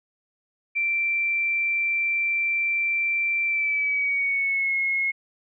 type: tone with pitch glide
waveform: sine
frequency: 2349 to 2167 Hz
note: D7 to C#7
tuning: 0 to -40 cents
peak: -21 dBFS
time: 0.75-5.12 s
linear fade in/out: 20 ms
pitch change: -140 cents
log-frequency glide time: 3.45-4.75 s
effects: none